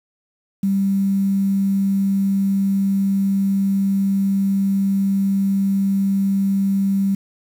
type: tone with quantisation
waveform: sine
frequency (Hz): 196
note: G3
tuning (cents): 0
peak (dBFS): -15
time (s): 0.63-7.15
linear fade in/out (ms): 5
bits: 7
effects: none